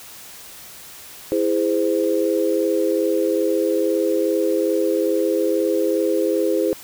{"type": "chord", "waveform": "sine", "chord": "E augmented", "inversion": "none", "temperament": "just", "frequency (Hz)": [329.6, 412, 515], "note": ["E4", "G#4", "B#4"], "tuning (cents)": [0, -14, -28], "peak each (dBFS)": -21, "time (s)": [1.32, 6.73], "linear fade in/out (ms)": 0, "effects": ["white hiss -40 dBFS RMS until 6.83 s"]}